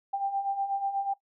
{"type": "beating tone pair", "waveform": "sine", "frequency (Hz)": [784, 792.2], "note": ["G5", "G5"], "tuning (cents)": [0, 18], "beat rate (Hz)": 8.2, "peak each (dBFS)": [-34, -28], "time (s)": [0.13, 1.14], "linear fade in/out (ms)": 10, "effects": ["noise-tail reverb RT60 0.1 s tail -17 dB re dry"]}